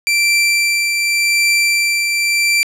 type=tone with tremolo; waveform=sawtooth; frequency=2348 Hz; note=D7; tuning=1 cent flat; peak=-7 dBFS; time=0.07-2.63 s; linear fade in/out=0 ms; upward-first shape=triangle; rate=0.87 Hz; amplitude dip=40%; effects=low-pass 11000 Hz 12 dB/octave